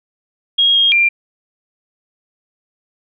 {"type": "tone with pitch steps", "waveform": "sine", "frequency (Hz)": [3274, 3247, 2381], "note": ["G#7", "G#7", "D7"], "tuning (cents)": [-25, -40, 23], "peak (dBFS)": -9, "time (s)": [0.58, 1.09], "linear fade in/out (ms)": 10, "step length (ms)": 170, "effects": []}